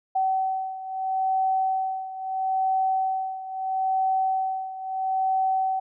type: beating tone pair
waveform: sine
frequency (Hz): 761 / 761.76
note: F#5 / G5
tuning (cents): +48 / -50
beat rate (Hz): 0.76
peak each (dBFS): -24 / -28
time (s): 0.15-5.8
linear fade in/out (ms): 10
effects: none